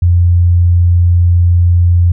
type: tone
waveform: sine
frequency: 87.31 Hz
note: F2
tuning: in tune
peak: -5 dBFS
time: 0.02-2.12 s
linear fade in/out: 5 ms
effects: none